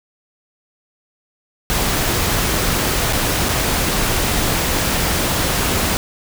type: noise with dropouts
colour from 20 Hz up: pink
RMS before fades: -18 dBFS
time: 1.7-5.97 s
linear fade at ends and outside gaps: 0 ms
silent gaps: 3.126-3.132 / 3.487-3.491 s
effects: none